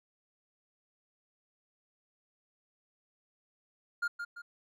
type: tone with echo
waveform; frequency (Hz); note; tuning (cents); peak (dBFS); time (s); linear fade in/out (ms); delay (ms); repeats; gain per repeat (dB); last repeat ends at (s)
triangle; 1410; F6; +16; -27; 4.02-4.08; 10; 170; 2; -7; 4.42
effects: none